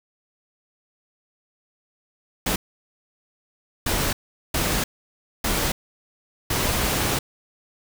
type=noise bursts at uneven times; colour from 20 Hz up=pink; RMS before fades=-23 dBFS; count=5; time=2.46-2.56 / 3.86-4.13 / 4.54-4.84 / 5.44-5.72 / 6.5-7.19 s; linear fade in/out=5 ms; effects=none